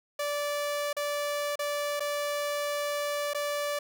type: tone with dropouts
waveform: sawtooth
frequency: 582 Hz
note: D5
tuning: 16 cents flat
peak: -25 dBFS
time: 0.19-3.79 s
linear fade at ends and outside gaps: 5 ms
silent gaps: 0.93-0.966 / 1.557-1.591 / 1.997-2.004 / 3.335-3.346 s
effects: none